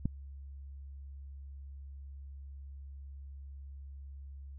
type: click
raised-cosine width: 5 ms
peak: -18 dBFS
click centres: 0.056 s
effects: added 69 Hz sine -44 dBFS peak until 4.58 s